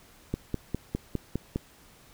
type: click train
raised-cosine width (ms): 3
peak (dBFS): -15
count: 7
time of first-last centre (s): 0.34-1.56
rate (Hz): 4.92
effects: pink hiss -56 dBFS RMS until 2.13 s

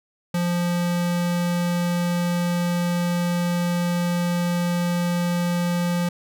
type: tone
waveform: square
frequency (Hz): 174.61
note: F3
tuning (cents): 0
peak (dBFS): -21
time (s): 0.34-6.09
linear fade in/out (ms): 5
effects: none

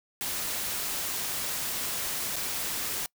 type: noise with dropouts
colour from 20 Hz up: white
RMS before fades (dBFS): -32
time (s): 0.21-3.06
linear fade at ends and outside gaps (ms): 0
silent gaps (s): 2.358-2.364
effects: noise-tail reverb RT60 0.1 s tail -25 dB re dry

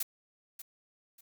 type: noise with echo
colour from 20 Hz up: blue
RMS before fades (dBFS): -33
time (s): 0-0.03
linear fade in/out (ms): 5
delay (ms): 590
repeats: 2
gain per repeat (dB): -12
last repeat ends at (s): 1.21
effects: none

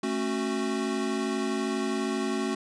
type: chord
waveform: square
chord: F# minor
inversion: first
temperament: equal with one note detuned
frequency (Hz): 220 / 272.4 / 370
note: A3 / C#4 / F#4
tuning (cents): 0 / -30 / 0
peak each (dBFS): -32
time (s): 0.03-2.55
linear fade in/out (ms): 5
effects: resampled to 22050 Hz

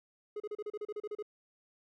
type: tone bursts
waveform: triangle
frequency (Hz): 419.4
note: G#4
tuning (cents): +17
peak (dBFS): -34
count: 12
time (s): 0.36-1.226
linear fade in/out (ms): 5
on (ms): 41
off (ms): 34
effects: none

